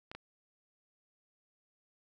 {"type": "clicks", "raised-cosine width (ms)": 0.3, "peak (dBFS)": -28, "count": 2, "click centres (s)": [0.115, 0.15], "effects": []}